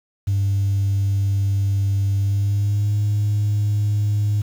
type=tone with pitch glide; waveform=sine; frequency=99 to 103.92 Hz; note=G2 to G#2; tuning=+18 to +2 cents; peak=-15 dBFS; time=0.27-4.42 s; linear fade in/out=10 ms; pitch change=+84 cents; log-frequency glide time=2.17-2.96 s; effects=tanh soft clip ceiling -13 dBFS + 7-bit